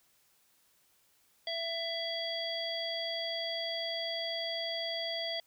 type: harmonic tone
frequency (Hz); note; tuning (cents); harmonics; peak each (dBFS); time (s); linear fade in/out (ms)
666; E5; +18; 1 / 3 / 5 / 7; -38 / -42 / -37 / -40; 1.47-5.4; 2
effects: white hiss -69 dBFS RMS until 5.46 s